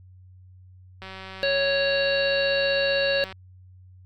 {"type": "click train", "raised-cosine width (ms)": 0.3, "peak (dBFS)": -23, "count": 439, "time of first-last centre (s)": [1.02, 3.325], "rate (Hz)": 190}
{"type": "harmonic tone", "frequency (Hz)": 554.4, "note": "C#5", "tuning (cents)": 0, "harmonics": [1, 3, 5, 7, 8], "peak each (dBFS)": [-22, -27, -29, -30, -31], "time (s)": [1.43, 3.24], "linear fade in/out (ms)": 0}
{"effects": ["added 92 Hz sine -46 dBFS peak until 4.05 s", "MP3 96 kbps"]}